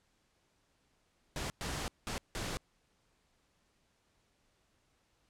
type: noise bursts at uneven times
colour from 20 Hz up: pink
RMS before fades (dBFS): -38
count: 4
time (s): 1.36-1.5 / 1.61-1.88 / 2.07-2.18 / 2.35-2.57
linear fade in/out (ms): 0
effects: pink hiss -74 dBFS RMS until 5.29 s + low-pass 9000 Hz 12 dB/octave

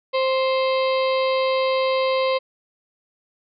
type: harmonic tone with a mistuned harmonic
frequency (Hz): 525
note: C5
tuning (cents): +6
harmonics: 1 / 2 / 4 / 5 / 6 / 7 / 8 / 9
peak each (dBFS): -19 / -25 / -31 / -33 / -35 / -36 / -37 / -38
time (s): 0.13-2.39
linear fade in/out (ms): 20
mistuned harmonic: 7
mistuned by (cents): +68
effects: none

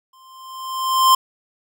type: tone with exponential growth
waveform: square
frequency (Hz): 1046.5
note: C6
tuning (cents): 0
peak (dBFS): -9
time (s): 0.13-1.15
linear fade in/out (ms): 5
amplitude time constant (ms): 220
effects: none

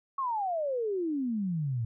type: exponential sweep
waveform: sine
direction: down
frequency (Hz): 1121 to 110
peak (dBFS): -28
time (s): 0.18-1.85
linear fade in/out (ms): 5
effects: none

